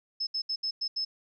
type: tone bursts at uneven times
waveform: sine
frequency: 5210 Hz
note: E8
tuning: 21 cents flat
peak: -28 dBFS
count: 6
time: 0.2-0.27 / 0.34-0.42 / 0.49-0.56 / 0.63-0.71 / 0.81-0.88 / 0.96-1.05 s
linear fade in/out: 10 ms
effects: none

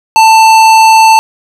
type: tone with hard clipping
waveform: sine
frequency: 887 Hz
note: A5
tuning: 14 cents sharp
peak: -3 dBFS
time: 0.16-1.19 s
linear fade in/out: 0 ms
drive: 16 dB
effects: none

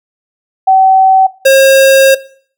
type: tone pair in turn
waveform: sine / square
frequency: 763 / 538.4 Hz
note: G5 / C5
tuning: -47 / +49 cents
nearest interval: tritone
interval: 604 cents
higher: first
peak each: -3 dBFS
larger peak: neither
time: 0.67-1.27 / 1.45-2.15 s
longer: second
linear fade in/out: 10 ms
effects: noise-tail reverb RT60 0.5 s tail -19 dB re dry

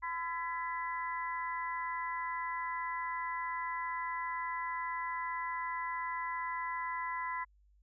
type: harmonic tone with a mistuned harmonic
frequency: 337.2 Hz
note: E4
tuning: 39 cents sharp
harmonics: 3 / 4 / 5 / 6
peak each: -36 / -48 / -47 / -41 dBFS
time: 0.02-7.45 s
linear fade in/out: 20 ms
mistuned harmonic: 6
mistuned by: -29 cents
effects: added 50 Hz sine -63 dBFS peak until 7.82 s

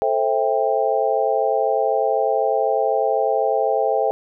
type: chord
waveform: sine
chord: A minor seventh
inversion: none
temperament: just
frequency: 440 / 528 / 660 / 792 Hz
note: A4 / C5 / E5 / G5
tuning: 0 / +16 / +2 / +18 cents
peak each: -22 dBFS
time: 0.02-4.11 s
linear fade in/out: 0 ms
effects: none

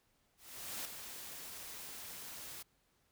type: noise with ADSR envelope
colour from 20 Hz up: white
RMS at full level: -41 dBFS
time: 0.37-2.63 s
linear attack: 480 ms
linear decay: 6 ms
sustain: -7 dB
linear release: 11 ms
effects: pink hiss -75 dBFS RMS until 3.11 s

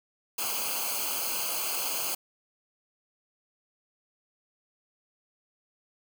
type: noise with comb filter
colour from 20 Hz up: white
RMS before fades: -31 dBFS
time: 0.38-2.15 s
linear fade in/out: 5 ms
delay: 0.54 ms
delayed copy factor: -0.95
effects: none

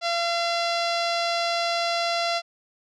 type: tone with low-pass filter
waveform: sawtooth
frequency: 683 Hz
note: F5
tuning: 39 cents flat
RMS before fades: -25 dBFS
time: 0.01-2.42 s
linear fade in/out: 50 ms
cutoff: 4700 Hz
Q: 2.8
effects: none

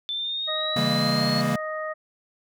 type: exponential sweep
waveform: sine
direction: up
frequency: 3520 to 4346 Hz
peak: -26 dBFS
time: 0.09-1.41 s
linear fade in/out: 0 ms
type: harmonic tone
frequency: 622.3 Hz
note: D#5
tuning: in tune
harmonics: 1 / 2 / 3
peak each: -30 / -33 / -35 dBFS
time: 0.47-1.94 s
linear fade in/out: 20 ms
type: chord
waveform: square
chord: C# diminished seventh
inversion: none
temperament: equal with one note detuned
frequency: 138.59 / 164.81 / 200 / 233.1 Hz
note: C#3 / E3 / G3 / Bb3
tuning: 0 / 0 / +35 / 0 cents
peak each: -29 / -30 / -30 / -27 dBFS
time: 0.76-1.56 s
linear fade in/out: 5 ms
effects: none

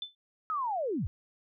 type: tone with exponential decay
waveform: sine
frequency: 3520 Hz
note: A7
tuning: in tune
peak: -31 dBFS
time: 0.02-0.15 s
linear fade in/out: 2 ms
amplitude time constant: 27 ms
type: linear sweep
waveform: sine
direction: down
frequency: 1305 to 58.27 Hz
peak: -29 dBFS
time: 0.5-1.07 s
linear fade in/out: 0 ms
effects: none

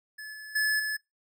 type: tone with level steps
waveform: square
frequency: 1721 Hz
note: A6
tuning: 39 cents flat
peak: -39 / -41 / -24 / -29 dBFS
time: 0.18-0.97 s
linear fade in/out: 10 ms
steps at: 0.33 / 0.55 / 0.79 s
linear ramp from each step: 10 ms
effects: noise-tail reverb RT60 0.2 s tail -24 dB re dry

